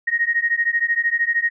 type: beating tone pair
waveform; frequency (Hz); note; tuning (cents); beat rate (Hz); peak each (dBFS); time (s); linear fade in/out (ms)
sine; 1864.7 / 1877.7; A#6 / A#6; 0 / +12; 13; -20; 0.07-1.5; 10
effects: none